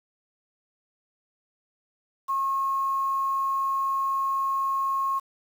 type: tone with quantisation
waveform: sine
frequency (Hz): 1084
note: C#6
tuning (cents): -39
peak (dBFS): -23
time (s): 2.28-5.2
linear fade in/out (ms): 20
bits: 8
effects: none